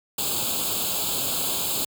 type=noise with comb filter; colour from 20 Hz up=white; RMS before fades=-26 dBFS; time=0.18-1.85 s; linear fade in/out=5 ms; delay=0.26 ms; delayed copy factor=+0.95; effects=high-pass 80 Hz 12 dB/octave